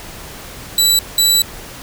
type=tone bursts at uneven times; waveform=20% pulse; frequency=3951 Hz; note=B7; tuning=in tune; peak=-4 dBFS; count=2; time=0.78-0.99 / 1.18-1.42 s; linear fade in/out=2 ms; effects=pink hiss -33 dBFS RMS until 1.82 s